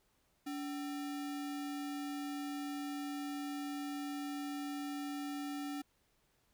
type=tone with sample-and-hold; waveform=sine; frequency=286.5 Hz; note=D4; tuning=43 cents flat; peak=-38 dBFS; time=0.46-5.82 s; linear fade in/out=10 ms; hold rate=1050 Hz; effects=pink hiss -75 dBFS RMS until 6.53 s